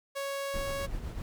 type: tone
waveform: sawtooth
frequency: 554.4 Hz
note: C#5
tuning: in tune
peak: -29 dBFS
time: 0.15-0.87 s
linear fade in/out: 20 ms
type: noise with tremolo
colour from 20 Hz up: brown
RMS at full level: -35 dBFS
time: 0.54-1.22 s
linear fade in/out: 0 ms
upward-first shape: triangle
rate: 7.9 Hz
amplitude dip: 50%
effects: none